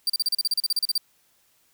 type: tone bursts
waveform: 40% pulse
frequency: 4682 Hz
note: D8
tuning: 6 cents flat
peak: -19 dBFS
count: 15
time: 0.07-0.979 s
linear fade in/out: 2 ms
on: 27 ms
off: 36 ms
effects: white hiss -64 dBFS RMS until 1.73 s